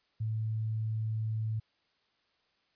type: tone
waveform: sine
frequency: 110 Hz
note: A2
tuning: in tune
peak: -30 dBFS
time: 0.2-1.6 s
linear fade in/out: 10 ms
effects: white hiss -73 dBFS RMS until 2.75 s + resampled to 11025 Hz